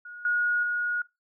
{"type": "tone with level steps", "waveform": "sine", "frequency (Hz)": 1445, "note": "F#6", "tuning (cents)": -41, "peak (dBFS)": [-39, -22, -25], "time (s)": [0.05, 1.02], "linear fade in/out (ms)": 5, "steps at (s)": [0.25, 0.63], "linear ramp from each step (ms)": 2, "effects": ["noise-tail reverb RT60 0.2 s tail -20 dB re dry"]}